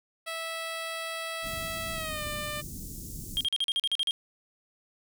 10% pulse tone with pitch glide, 655 to 597.2 Hz, E5 to D5, -11 to +29 cents, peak -25 dBFS, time 0.26-2.62 s, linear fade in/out 20 ms, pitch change -160 cents, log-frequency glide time 1.94-2.24 s
pink band-stop noise, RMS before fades -40 dBFS, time 1.42-3.47 s, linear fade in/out 50 ms, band 300 to 6300 Hz, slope 24 dB/octave
triangle tone bursts, 3223 Hz, G7, 47 cents sharp, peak -23 dBFS, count 10, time 3.37-4.109 s, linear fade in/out 0 ms, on 37 ms, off 41 ms
effects none

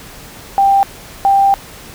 sine tone bursts at uneven times, 789 Hz, G5, 11 cents sharp, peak -7 dBFS, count 2, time 0.58-0.83 / 1.25-1.54 s, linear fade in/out 0 ms, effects pink hiss -35 dBFS RMS until 1.94 s

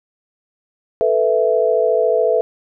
sine chord, A suspended second, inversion none, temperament equal, 440 / 493.9 / 659.3 Hz, A4 / B4 / E5, 0 / 0 / 0 cents, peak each -17 dBFS, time 1.01-2.41 s, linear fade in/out 0 ms, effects none

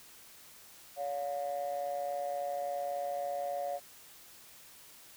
triangle ring-modulated tone, 71.8 Hz, D2, 39 cents flat, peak -27 dBFS, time 0.96-3.8 s, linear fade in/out 50 ms, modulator 639 Hz, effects tanh soft clip ceiling -27 dBFS + white hiss -55 dBFS RMS until 5.16 s

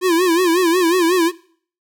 square tone with vibrato, 349.2 Hz, F4, in tune, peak -13 dBFS, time 0.01-1.32 s, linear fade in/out 50 ms, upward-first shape sine, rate 5.5 Hz, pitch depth 120 cents each way, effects noise-tail reverb RT60 0.5 s tail -20 dB re dry

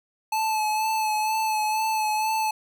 square tone with vibrato, 867 Hz, A5, 26 cents flat, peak -23 dBFS, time 0.32-2.51 s, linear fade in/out 5 ms, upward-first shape sine, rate 2.1 Hz, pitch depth 26 cents each way, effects none

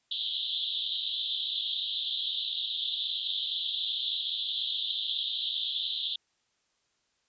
pink band-pass noise, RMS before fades -33 dBFS, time 0.11-6.16 s, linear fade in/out 5 ms, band 3200 to 3900 Hz, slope 96 dB/octave, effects white hiss -74 dBFS RMS until 7.28 s + resampled to 16000 Hz

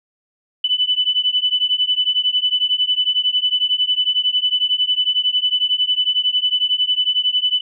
sine beating tone pair, 2988 / 2999 Hz, F#7 / F#7, +16 / +23 cents, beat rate 11 Hz, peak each -18 dBFS, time 0.64-7.61 s, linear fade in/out 5 ms, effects none

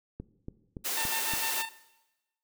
click train, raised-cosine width 3 ms, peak -25 dBFS, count 5, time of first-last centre 0.2-1.336 s, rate 3.52 Hz
white high-pass noise, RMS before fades -32 dBFS, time 0.84-1.63 s, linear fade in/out 20 ms, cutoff 280 Hz, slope 24 dB/octave
15% pulse tone with tremolo, 899 Hz, A5, 37 cents sharp, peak -26 dBFS, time 0.97-1.69 s, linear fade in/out 2 ms, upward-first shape square, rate 6.6 Hz, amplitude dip 60%
effects noise-tail reverb RT60 1.0 s tail -17 dB re dry

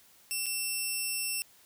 10% pulse tone with dropouts, 2700 Hz, E7, 41 cents sharp, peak -22 dBFS, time 0.31-1.42 s, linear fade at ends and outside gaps 0 ms, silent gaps 0.459-0.465 s, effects white hiss -60 dBFS RMS until 1.65 s

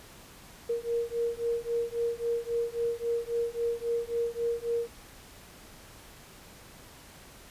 sine beating tone pair, 466.7 / 470.4 Hz, A#4 / A#4, +2 / +16 cents, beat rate 3.7 Hz, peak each -31 dBFS, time 0.69-4.89 s, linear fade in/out 10 ms, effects pink hiss -51 dBFS RMS until 7.5 s + resampled to 32000 Hz

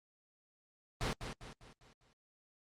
pink noise with echo, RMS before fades -35 dBFS, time 1.01-1.13 s, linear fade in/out 0 ms, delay 200 ms, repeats 5, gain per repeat -7 dB, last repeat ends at 2.13 s, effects low-pass 6000 Hz 12 dB/octave + Opus 32 kbps

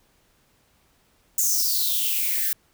violet noise with high-pass filter sweep, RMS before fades -23 dBFS, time 1.38-2.53 s, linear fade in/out 2 ms, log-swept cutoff 7100 to 1600 Hz, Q 6.9, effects pink hiss -63 dBFS RMS until 2.73 s

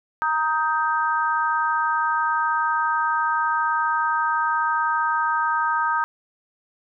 sine chord, Eb major, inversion second, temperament equal with one note detuned, 932.3 / 1253.2 / 1568 Hz, Bb5 / Eb6 / G6, 0 / +12 / 0 cents, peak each -23 / -23 / -25 dBFS, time 0.22-6.04 s, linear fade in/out 0 ms, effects none

